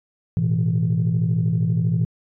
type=chord; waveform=sine; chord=A suspended second; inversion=none; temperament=equal with one note detuned; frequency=110.77 / 123.47 / 164.81 Hz; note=A2 / B2 / E3; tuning=+12 / 0 / 0 cents; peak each=-21 / -22 / -19 dBFS; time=0.37-2.05 s; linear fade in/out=0 ms; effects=tanh soft clip ceiling -12 dBFS